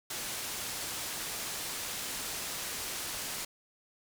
white low-pass noise, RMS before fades -38 dBFS, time 0.1-3.45 s, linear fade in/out 5 ms, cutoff 11000 Hz, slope 12 dB/octave, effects none

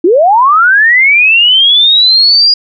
sine linear sweep, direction up, 314.5 to 4885 Hz, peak -3 dBFS, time 0.04-2.54 s, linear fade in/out 5 ms, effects none

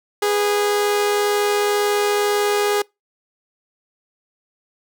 sawtooth tone pair together, 411.9 / 493.9 Hz, G#4 / B4, -14 / 0 cents, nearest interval minor third, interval 314 cents, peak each -13 / -24 dBFS, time 0.22-2.82 s, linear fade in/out 5 ms, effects noise-tail reverb RT60 0.2 s tail -25 dB re dry

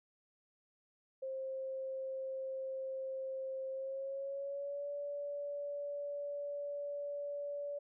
sine tone with pitch glide, 530 to 574.6 Hz, C5 to D5, +22 to -38 cents, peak -38 dBFS, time 1.22-7.79 s, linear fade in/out 10 ms, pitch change +140 cents, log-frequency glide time 3.7-4.9 s, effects none

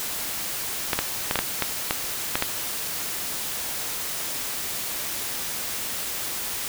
clicks, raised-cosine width 0.3 ms, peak -5 dBFS, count 9, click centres 0.932 / 0.99 / 1.311 / 1.357 / 1.39 / 1.623 / 1.909 / 2.355 / 2.424 s, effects white hiss -30 dBFS RMS until 6.68 s

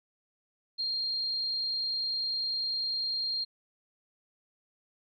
sine tone, 4210 Hz, C8, 10 cents sharp, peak -29 dBFS, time 0.78-3.45 s, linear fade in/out 20 ms, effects none

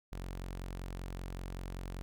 sawtooth tone, 45.2 Hz, F#1, 40 cents flat, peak -36 dBFS, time 0.12-2.02 s, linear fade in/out 0 ms, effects none

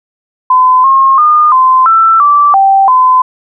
sine tone with pitch steps, 1018 / 1075 / 1217 / 1033 / 1332 / 1164 / 780 / 1020 Hz, C6 / C6 / D#6 / C6 / E6 / D6 / G5 / C6, -48 / +47 / -39 / -22 / +18 / -16 / -9 / -44 cents, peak -3 dBFS, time 0.5-3.22 s, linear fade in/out 5 ms, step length 340 ms, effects none

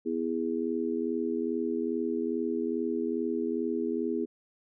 sine chord, E major, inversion second, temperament just, 247.2 / 329.6 / 412 Hz, B3 / E4 / G#4, +2 / 0 / -14 cents, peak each -32 dBFS, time 0.05-4.26 s, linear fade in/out 20 ms, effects none

